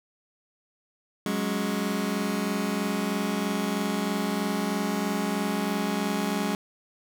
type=chord; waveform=sawtooth; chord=F# suspended second; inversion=none; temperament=just; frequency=185 / 208.1 / 277.5 Hz; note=F#3 / G#3 / C#4; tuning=0 / +4 / +2 cents; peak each=-27 / -24 / -28 dBFS; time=1.26-6.55 s; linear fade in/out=2 ms; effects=none